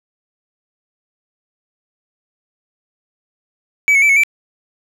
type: tone with pitch steps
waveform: triangle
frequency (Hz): 2289 / 2194 / 2317 / 2200 / 2328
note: D7 / C#7 / D7 / C#7 / D7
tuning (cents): -45 / -18 / -24 / -14 / -16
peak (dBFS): -7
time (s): 3.88-4.235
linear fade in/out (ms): 0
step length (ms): 71
effects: none